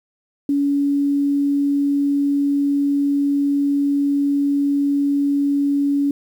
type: tone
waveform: sine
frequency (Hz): 283.1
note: C#4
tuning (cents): +37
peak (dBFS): -15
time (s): 0.49-6.11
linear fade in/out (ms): 2
effects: 8-bit